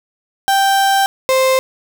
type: tone pair in turn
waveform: 35% pulse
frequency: 784 / 523.3 Hz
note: G5 / C5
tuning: 0 / 0 cents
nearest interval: perfect fifth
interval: 700 cents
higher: first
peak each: -9 dBFS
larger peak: neither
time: 0.48-1.06 / 1.29-1.59 s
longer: first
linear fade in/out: 0 ms
effects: none